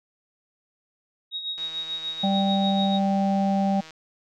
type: tone with tremolo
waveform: sine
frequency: 3777 Hz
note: A#7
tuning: 22 cents sharp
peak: -26 dBFS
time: 1.31-3 s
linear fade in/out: 50 ms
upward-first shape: sine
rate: 6.8 Hz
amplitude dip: 60%
type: click train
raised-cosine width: 0.2 ms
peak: -27 dBFS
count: 371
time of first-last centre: 1.58-3.907 s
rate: 159 Hz
type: harmonic tone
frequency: 196 Hz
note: G3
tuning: in tune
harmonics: 1 / 3 / 4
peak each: -21 / -30 / -26 dBFS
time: 2.23-3.81 s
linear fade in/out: 10 ms
effects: none